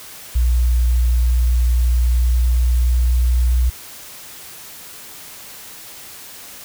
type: tone with pitch glide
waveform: sine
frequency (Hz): 60.3 to 61.14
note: B1 to B1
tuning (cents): -41 to -17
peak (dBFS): -11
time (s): 0.35-3.7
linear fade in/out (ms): 10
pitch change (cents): +24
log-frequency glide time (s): 1.86-3.49
effects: tanh soft clip ceiling -8 dBFS + white hiss -37 dBFS RMS until 6.64 s